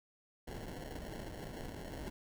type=noise with sample-and-hold; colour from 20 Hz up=pink; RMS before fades=-45 dBFS; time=0.47-2.1 s; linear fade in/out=10 ms; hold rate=1225 Hz; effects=none